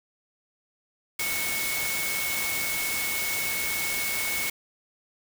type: tone in noise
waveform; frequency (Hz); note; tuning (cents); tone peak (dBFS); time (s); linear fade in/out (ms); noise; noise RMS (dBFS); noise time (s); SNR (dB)
sine; 2206; C#7; -9; -30; 1.19-4.5; 5; white; -30; 1.19-4.5; -3
effects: none